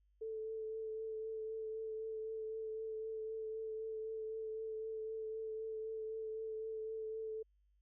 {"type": "tone with vibrato", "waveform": "sine", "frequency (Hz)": 440, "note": "A4", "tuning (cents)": 0, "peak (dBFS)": -40, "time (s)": [0.21, 7.43], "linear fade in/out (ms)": 10, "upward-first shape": "triangle", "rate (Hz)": 3.9, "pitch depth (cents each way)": 18, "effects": ["added 50 Hz sine -70 dBFS peak until 7.81 s"]}